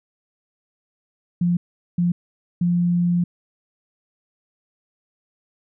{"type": "tone bursts at uneven times", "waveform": "sine", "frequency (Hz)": 174.61, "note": "F3", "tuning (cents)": 0, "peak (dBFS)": -16, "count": 3, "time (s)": [[1.41, 1.57], [1.98, 2.12], [2.61, 3.24]], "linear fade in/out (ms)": 5, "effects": []}